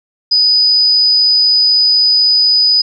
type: tone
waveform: sine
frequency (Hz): 4978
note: D#8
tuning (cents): 0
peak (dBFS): -7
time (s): 0.31-2.82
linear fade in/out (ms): 10
effects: none